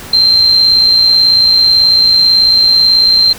sine tone with amplitude modulation, 4143 Hz, C8, 18 cents flat, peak -3 dBFS, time 0.13-3.33 s, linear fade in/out 5 ms, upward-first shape sine, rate 58.2 Hz, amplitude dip 40%, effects pink hiss -29 dBFS RMS until 3.38 s

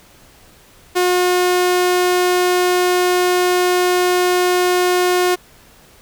sawtooth tone, 360 Hz, F#4, 47 cents flat, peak -9 dBFS, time 0.95-5.36 s, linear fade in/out 20 ms, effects pink hiss -47 dBFS RMS until 6.01 s

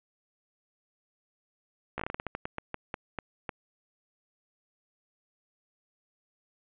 slowing click train, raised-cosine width 0.5 ms, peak -18 dBFS, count 16, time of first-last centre 1.98-3.492 s, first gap 15 ms, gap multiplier 1.24, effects resampled to 8000 Hz + 10-bit

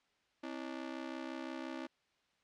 sawtooth ring-modulated tone, 293.7 Hz, D4, in tune, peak -34 dBFS, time 0.43-1.87 s, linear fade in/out 10 ms, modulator 32.9 Hz, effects white hiss -75 dBFS RMS until 2.43 s + low-pass 4000 Hz 12 dB/octave

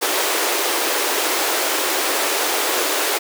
pink high-pass noise, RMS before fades -20 dBFS, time 0.01-3.19 s, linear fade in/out 20 ms, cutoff 320 Hz, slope 48 dB/octave, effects none

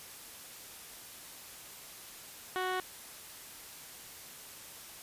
15% pulse tone with low-pass filter, 370 Hz, F#4, in tune, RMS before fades -34 dBFS, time 2.56-2.8 s, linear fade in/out 0 ms, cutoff 2600 Hz, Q 2.2, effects white hiss -49 dBFS RMS until 5.02 s + resampled to 32000 Hz

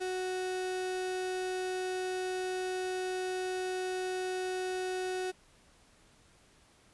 35% pulse tone, 370 Hz, F#4, in tune, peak -31 dBFS, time 0-5.32 s, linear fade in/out 20 ms, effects pink hiss -63 dBFS RMS until 6.93 s + resampled to 24000 Hz

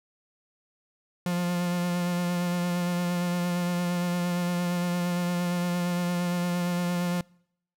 45% pulse tone with vibrato, 175.9 Hz, F3, 13 cents sharp, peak -25 dBFS, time 1.26-7.21 s, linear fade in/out 2 ms, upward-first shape sine, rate 8.7 Hz, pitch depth 19 cents each way, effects noise-tail reverb RT60 0.7 s tail -26 dB re dry

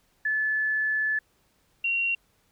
sine tone pair in turn, 1732 / 2749 Hz, A6 / F7, -28 / -28 cents, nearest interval minor sixth, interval 800 cents, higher second, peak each -23 dBFS, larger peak neither, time 0.25-1.19 / 1.84-2.15 s, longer first, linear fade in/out 5 ms, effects pink hiss -67 dBFS RMS until 2.51 s

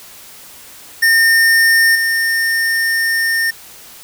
square tone with level steps, 1820 Hz, A#6, 42 cents flat, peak -9 / -14 dBFS, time 1.02-3.51 s, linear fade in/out 10 ms, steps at 1.95 s, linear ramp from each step 5 ms, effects white hiss -38 dBFS RMS until 4.03 s

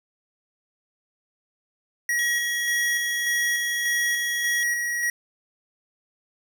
square tone with tremolo, 1907 Hz, A#6, 39 cents sharp, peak -22 dBFS, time 2.09-5.1 s, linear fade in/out 2 ms, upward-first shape square, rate 1.7 Hz, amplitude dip 30%
40% pulse tone, 3322 Hz, G#7, in tune, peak -31 dBFS, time 2.19-4.63 s, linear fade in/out 0 ms
effects none

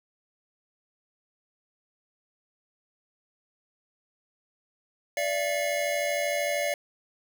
square tone cluster, 583 / 676 / 2158 Hz, D5 / E5 / C#7, -13 / +43 / -47 cents, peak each -29 / -32 / -33 dBFS, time 5.17-6.74 s, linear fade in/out 2 ms, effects none

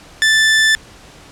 sawtooth tone, 1760 Hz, A6, in tune, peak -6 dBFS, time 0.22-0.75 s, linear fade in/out 0 ms, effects pink hiss -41 dBFS RMS until 1.31 s + low-pass 8000 Hz 12 dB/octave

